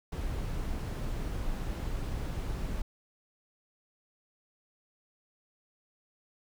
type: noise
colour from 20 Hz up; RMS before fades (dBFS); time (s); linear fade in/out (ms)
brown; -34; 0.12-2.82; 5
effects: none